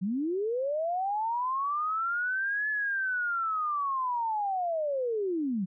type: linear two-way sweep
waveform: sine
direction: up then down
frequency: 174.3 to 1727 to 174.3 Hz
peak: -27 dBFS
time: 0.01-5.66 s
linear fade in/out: 20 ms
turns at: 2.69 s
effects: none